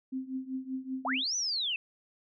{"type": "tone with tremolo", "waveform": "sine", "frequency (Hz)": 261.6, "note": "C4", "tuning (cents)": 0, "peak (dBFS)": -30, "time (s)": [0.12, 1.24], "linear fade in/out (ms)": 10, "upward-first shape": "triangle", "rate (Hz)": 5.2, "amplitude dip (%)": 90}
{"type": "linear two-way sweep", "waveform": "sine", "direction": "up then down", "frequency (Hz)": [605, 6100, 2555], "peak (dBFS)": -29, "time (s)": [1.05, 1.76], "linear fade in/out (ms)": 2, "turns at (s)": 1.36}
{"effects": []}